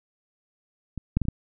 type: clicks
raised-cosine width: 5 ms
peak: -20 / -9 / -14 / -23 / -11 dBFS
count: 5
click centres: 0.977 / 1.17 / 1.217 / 1.253 / 1.285 s
effects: none